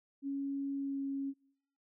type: tone with pitch glide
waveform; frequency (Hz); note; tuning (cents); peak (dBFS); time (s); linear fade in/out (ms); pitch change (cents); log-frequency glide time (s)
sine; 277.2 to 274.8; C#4 to C#4; 0 to -15; -34; 0.22-1.34; 50; -15; 0.76-1.01
effects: noise-tail reverb RT60 0.7 s tail -24 dB re dry